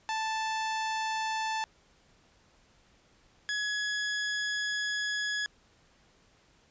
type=tone pair in turn; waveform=sawtooth; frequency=880 / 1682.5 Hz; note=A5 / G#6; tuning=0 / +22 cents; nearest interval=major seventh; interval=1122 cents; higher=second; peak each=-26 dBFS; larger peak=neither; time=0.09-1.64 / 3.49-5.46 s; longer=second; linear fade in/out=0 ms; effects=pink hiss -64 dBFS RMS until 6.7 s + resampled to 16000 Hz